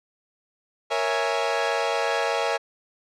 sawtooth chord, A# half-diminished seventh, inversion none, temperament equal, 466.2 / 554.4 / 659.3 / 830.6 Hz, A#4 / C#5 / E5 / G#5, 0 / 0 / 0 / 0 cents, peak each -24 dBFS, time 0.9-2.58 s, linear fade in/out 20 ms, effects low-pass 5000 Hz 12 dB/octave

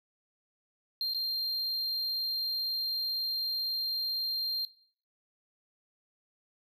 triangle tone with dropouts, 4186 Hz, C8, in tune, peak -28 dBFS, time 1.01-4.65 s, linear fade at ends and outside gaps 1 ms, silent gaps 1.136-1.146 s, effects noise-tail reverb RT60 0.5 s tail -18 dB re dry

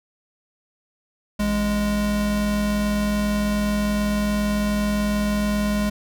square tone pair together, 54.82 / 207.1 Hz, A1 / G#3, -6 / -5 cents, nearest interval octave + major seventh, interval 2301 cents, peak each -28 / -21 dBFS, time 1.39-5.9 s, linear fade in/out 10 ms, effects none

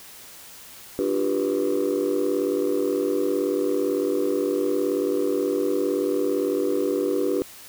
sine chord, G dominant seventh, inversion second, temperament just, 294 / 352.8 / 392 / 490 Hz, D4 / F4 / G4 / B4, +2 / +18 / 0 / -14 cents, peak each -25 / -27 / -23 / -25 dBFS, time 0.99-7.42 s, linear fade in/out 0 ms, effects tanh soft clip ceiling -15 dBFS + white hiss -44 dBFS RMS until 7.68 s

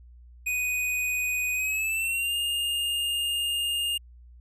square tone with pitch glide, 2489 to 2826 Hz, D#7 to F7, 0 to +20 cents, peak -26 dBFS, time 0.46-3.98 s, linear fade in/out 10 ms, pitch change +220 cents, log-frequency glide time 1.54-2.36 s, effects added 60 Hz sine -47 dBFS peak until 4.4 s

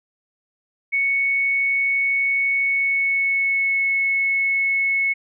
sine tone with pitch glide, 2217 to 2197 Hz, C#7 to C#7, 0 to -16 cents, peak -17 dBFS, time 0.92-5.14 s, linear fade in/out 20 ms, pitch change -16 cents, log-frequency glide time 2.6-3.85 s, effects none

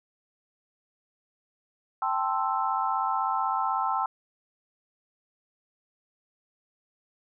sine chord, A minor seventh, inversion third, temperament equal, 784 / 880 / 1046.5 / 1318.5 Hz, G5 / A5 / C6 / E6, 0 / 0 / 0 / 0 cents, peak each -30 dBFS, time 2.02-4.06 s, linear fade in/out 2 ms, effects none

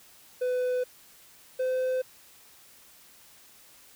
triangle tone pair in turn, 501 / 513.3 Hz, B4 / C5, +25 / -33 cents, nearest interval unison, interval 42 cents, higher second, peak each -23 dBFS, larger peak neither, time 0.41-0.84 / 1.59-2.02 s, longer neither, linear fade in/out 10 ms, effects white hiss -55 dBFS RMS until 3.95 s

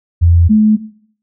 sine tone pair in turn, 85.2 / 214.7 Hz, F2 / A3, -42 / -42 cents, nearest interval octave + major third, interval 1600 cents, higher second, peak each -5 / -5 dBFS, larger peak neither, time 0.21-0.49 / 0.49-0.77 s, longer neither, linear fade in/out 20 ms, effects noise-tail reverb RT60 0.6 s tail -18 dB re dry

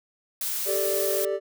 blue noise, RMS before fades -29 dBFS, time 0.41-1.25 s, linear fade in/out 2 ms
triangle chord, G suspended second, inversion none, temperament equal, 392 / 440 / 587.3 Hz, G4 / A4 / D5, 0 / 0 / 0 cents, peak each -26 / -29 / -26 dBFS, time 0.65-1.4 s, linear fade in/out 50 ms
effects none

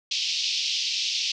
white band-pass noise, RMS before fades -27 dBFS, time 0.11-1.32 s, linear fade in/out 5 ms, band 2600 to 5600 Hz, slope 48 dB/octave, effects none

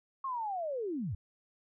sine linear sweep, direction down, 1098 to 76 Hz, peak -33 dBFS, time 0.24-1.15 s, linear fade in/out 5 ms, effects none

